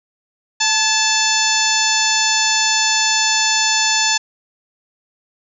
harmonic tone with a mistuned harmonic, 880 Hz, A5, in tune, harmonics 1 / 2 / 3 / 4 / 5 / 6 / 7 / 8, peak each -22 / -22 / -22 / -22 / -22 / -22 / -22 / -22 dBFS, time 0.6-4.18 s, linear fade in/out 10 ms, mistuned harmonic 2, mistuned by -42 cents, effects none

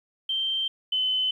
sine tone pair in turn, 3136 / 3038 Hz, G7 / F#7, 0 / +45 cents, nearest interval minor second, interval 55 cents, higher first, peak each -24 / -22 dBFS, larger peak second, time 0.29-0.68 / 0.92-1.31 s, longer neither, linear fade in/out 5 ms, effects 10-bit

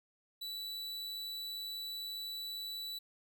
45% pulse tone, 3951 Hz, B7, in tune, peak -40 dBFS, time 0.41-2.99 s, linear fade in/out 10 ms, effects none

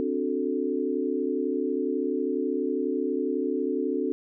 sine chord, D dominant seventh, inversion third, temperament equal, 261.6 / 293.7 / 370 / 440 Hz, C4 / D4 / F#4 / A4, 0 / 0 / 0 / 0 cents, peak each -30 dBFS, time 0-4.12 s, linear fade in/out 0 ms, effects none

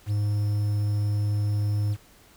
triangle tone with quantisation, 103.83 Hz, G#2, in tune, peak -20 dBFS, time 0.06-1.97 s, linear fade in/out 50 ms, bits 8, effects pink hiss -55 dBFS RMS until 2.36 s

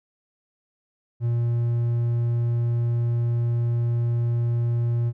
triangle tone, 118.3 Hz, A#2, 26 cents sharp, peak -18 dBFS, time 1.2-5.13 s, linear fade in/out 50 ms, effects none

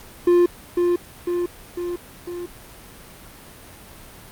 triangle tone with echo, 350.9 Hz, F4, 8 cents sharp, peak -10 dBFS, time 0.27-0.46 s, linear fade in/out 5 ms, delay 500 ms, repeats 4, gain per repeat -4 dB, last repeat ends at 2.46 s, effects pink hiss -43 dBFS RMS until 4.31 s + Opus 48 kbps

